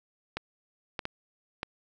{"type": "clicks", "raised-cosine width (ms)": 0.3, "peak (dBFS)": -16, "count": 4, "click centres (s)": [0.37, 0.992, 1.054, 1.631], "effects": []}